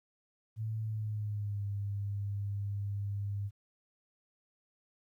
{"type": "tone with pitch glide", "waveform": "sine", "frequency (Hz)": [110, 100.87], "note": ["A2", "G2"], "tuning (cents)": [0, 50], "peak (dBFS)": -33, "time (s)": [0.56, 3.51], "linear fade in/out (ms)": 50, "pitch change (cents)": -150, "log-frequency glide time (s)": [0.81, 1.64], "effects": ["12-bit"]}